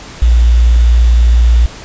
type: tone with quantisation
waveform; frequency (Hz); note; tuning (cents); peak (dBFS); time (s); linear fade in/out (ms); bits
sine; 58.7; A#1; +13; -4; 0.22-1.66; 0; 5
effects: pink hiss -31 dBFS RMS until 1.84 s + resampled to 16000 Hz